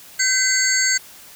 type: tone cluster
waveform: sine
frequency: 1544 / 2034 / 4489 / 6580 / 7530 Hz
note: G6 / C7 / C#8 / G#8 / A#8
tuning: -27 / -50 / +21 / -17 / +16 cents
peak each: -22 dBFS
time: 0.19-0.98 s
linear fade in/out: 10 ms
effects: white hiss -43 dBFS RMS until 1.35 s